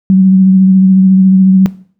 sine tone with vibrato, 189.2 Hz, F#3, 39 cents sharp, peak -3 dBFS, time 0.1-1.66 s, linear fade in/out 0 ms, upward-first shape sine, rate 14 Hz, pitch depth 23 cents each way, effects noise-tail reverb RT60 0.5 s tail -18 dB re dry

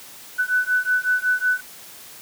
sine beating tone pair, 1493 / 1498.4 Hz, F#6 / F#6, +15 / +21 cents, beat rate 5.4 Hz, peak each -21 dBFS, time 0.38-1.61 s, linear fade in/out 20 ms, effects white hiss -42 dBFS RMS until 2.21 s + high-pass 100 Hz 12 dB/octave

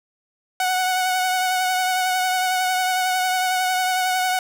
sawtooth tone with vibrato, 740 Hz, F#5, in tune, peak -15 dBFS, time 0.6-4.39 s, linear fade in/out 2 ms, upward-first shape triangle, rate 11 Hz, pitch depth 25 cents each way, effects none

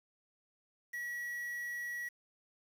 triangle tone with quantisation, 1925 Hz, B6, 45 cents flat, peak -36 dBFS, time 0.93-2.09 s, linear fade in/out 10 ms, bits 9, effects none

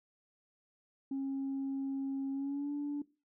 sine tone with pitch glide, 271.7 to 289.5 Hz, C#4 to D4, -35 to -25 cents, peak -32 dBFS, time 1.11-3.02 s, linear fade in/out 5 ms, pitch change +110 cents, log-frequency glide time 2.32-2.72 s, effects noise-tail reverb RT60 0.3 s tail -20 dB re dry + tanh soft clip ceiling -31 dBFS

